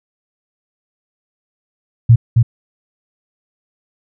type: tone with echo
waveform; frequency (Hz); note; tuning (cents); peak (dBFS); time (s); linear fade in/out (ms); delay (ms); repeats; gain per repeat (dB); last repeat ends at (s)
sine; 116.54; A#2; 0; -3; 2.09-2.16; 10; 270; 1; -3; 2.43
effects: none